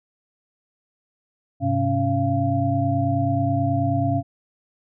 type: tone cluster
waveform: sine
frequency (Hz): 101.8 / 131.1 / 277.8 / 686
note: G#2 / C3 / C#4 / F5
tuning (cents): -34 / +4 / +4 / -31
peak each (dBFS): -24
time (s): 1.6-4.23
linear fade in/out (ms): 50
effects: none